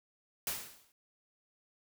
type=noise with exponential decay; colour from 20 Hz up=white; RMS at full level=-33 dBFS; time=0.47-0.92 s; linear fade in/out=1 ms; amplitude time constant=97 ms; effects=none